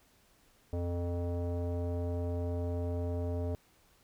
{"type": "tone with low-pass filter", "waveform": "square", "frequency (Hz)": 87, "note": "F2", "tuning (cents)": -6, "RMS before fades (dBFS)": -34, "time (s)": [0.73, 3.55], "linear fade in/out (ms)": 0, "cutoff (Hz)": 570, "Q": 2.7, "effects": ["pink hiss -66 dBFS RMS until 4.03 s"]}